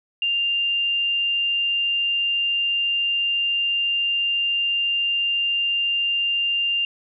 sine tone, 2794 Hz, F7, in tune, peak -19 dBFS, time 0.22-6.85 s, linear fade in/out 2 ms, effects none

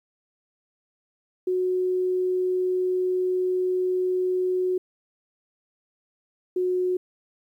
sine tone pair in turn, 367.3 / 364.8 Hz, F#4 / F#4, -13 / -24 cents, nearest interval unison, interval 11 cents, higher first, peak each -21 dBFS, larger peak neither, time 1.47-4.78 / 6.56-6.97 s, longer first, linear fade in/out 5 ms, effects 10-bit

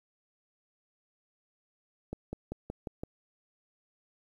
accelerating click train, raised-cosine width 2 ms, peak -23 dBFS, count 6, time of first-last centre 2.13-3.035 s, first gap 200 ms, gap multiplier 0.95, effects 10-bit

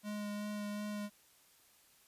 square tone with vibrato, 207.7 Hz, G#3, in tune, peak -39 dBFS, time 0.03-1.1 s, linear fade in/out 50 ms, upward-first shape sine, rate 2.7 Hz, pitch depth 12 cents each way, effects white hiss -66 dBFS RMS until 2.07 s + resampled to 32000 Hz

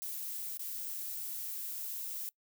violet noise with dropouts, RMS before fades -40 dBFS, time 0.02-2.29 s, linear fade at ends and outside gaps 0 ms, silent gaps 0.572-0.594 s, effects noise-tail reverb RT60 0.1 s tail -24 dB re dry

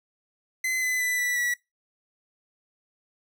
45% pulse tone with pitch steps, 2040 / 2015 / 1991.1 / 1967.1 / 1943.4 Hz, C7 / B6 / B6 / B6 / B6, -44 / +34 / +14 / -7 / -28 cents, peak -24 dBFS, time 0.64-1.54 s, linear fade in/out 5 ms, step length 180 ms, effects noise-tail reverb RT60 0.2 s tail -22 dB re dry

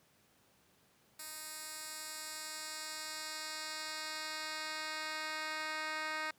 10% pulse tone with band-pass filter sweep, 311.1 Hz, D#4, in tune, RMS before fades -42 dBFS, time 1.19-6.31 s, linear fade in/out 5 ms, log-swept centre 11000 to 2300 Hz, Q 0.88, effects pink hiss -69 dBFS RMS until 6.38 s + high-pass 100 Hz 12 dB/octave

